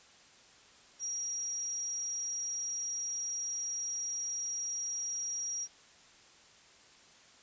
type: tone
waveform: sine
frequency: 5690 Hz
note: F8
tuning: 31 cents sharp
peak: -34 dBFS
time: 0.99-5.68 s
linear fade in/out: 50 ms
effects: white hiss -59 dBFS RMS until 7.42 s + resampled to 16000 Hz